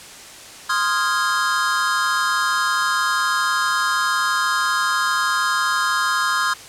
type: chord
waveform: square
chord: F minor seventh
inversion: second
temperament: equal with one note detuned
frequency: 1046.5 / 1244.5 / 1396.9 / 1650.7 Hz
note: C6 / Eb6 / F6 / Ab6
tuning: 0 / 0 / 0 / -11 cents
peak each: -24 dBFS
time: 0.69-6.54 s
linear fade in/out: 10 ms
effects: white hiss -39 dBFS RMS until 6.68 s + low-pass 9000 Hz 12 dB/octave